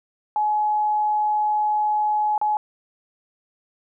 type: tone with dropouts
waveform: sine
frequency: 846 Hz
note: G#5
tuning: 32 cents sharp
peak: -18 dBFS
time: 0.36-2.57 s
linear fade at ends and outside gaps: 1 ms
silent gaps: 2.379-2.414 s
effects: none